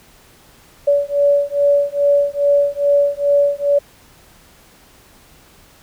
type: beating tone pair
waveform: sine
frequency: 570 / 572.4 Hz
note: C#5 / D5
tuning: +48 / -45 cents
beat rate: 2.4 Hz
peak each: -15 dBFS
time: 0.87-3.79 s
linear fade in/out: 10 ms
effects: pink hiss -48 dBFS RMS until 5.82 s